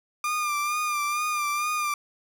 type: tone with vibrato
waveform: 30% pulse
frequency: 1200 Hz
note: D6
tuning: 37 cents sharp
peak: -22 dBFS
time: 0.24-1.94 s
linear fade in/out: 2 ms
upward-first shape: sine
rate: 2.2 Hz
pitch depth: 41 cents each way
effects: none